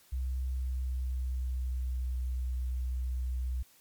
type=tone with pitch glide; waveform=sine; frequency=64.2 to 62.81 Hz; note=C2 to B1; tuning=-32 to +30 cents; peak=-30 dBFS; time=0.12-3.63 s; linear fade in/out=10 ms; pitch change=-38 cents; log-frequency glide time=0.52-2.18 s; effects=white hiss -62 dBFS RMS until 3.8 s + MP3 96 kbps